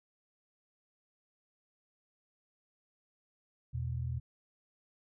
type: tone pair together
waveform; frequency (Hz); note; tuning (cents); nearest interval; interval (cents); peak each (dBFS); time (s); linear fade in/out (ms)
sine; 82.3 / 122.78; E2 / B2; -2 / -10; perfect fifth; 692; -37 / -35; 3.73-4.2; 20
effects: none